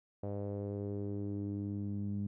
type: tone with low-pass filter sweep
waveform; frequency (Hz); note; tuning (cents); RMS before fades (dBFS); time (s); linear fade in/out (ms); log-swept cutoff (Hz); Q
sawtooth; 101.2; G#2; -44; -38; 0.23-2.27; 5; 580 to 210; 3.1
effects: none